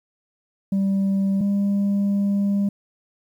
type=tone pair in turn; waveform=sine; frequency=195.2 / 200.3 Hz; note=G3 / G3; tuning=-7 / +38 cents; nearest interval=unison; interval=45 cents; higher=second; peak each=-15 dBFS; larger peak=neither; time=0.72-1.41 / 1.41-2.69 s; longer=second; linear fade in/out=5 ms; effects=tanh soft clip ceiling -17 dBFS + 9-bit